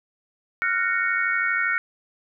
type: chord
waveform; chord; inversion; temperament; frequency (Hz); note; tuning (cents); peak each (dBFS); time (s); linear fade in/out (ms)
sine; Gb major seventh; third; just; 1387.5 / 1480 / 1850 / 2220; F6 / Gb6 / Bb6 / Db7; -12 / 0 / -14 / +2; -26; 0.62-1.78; 0
effects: none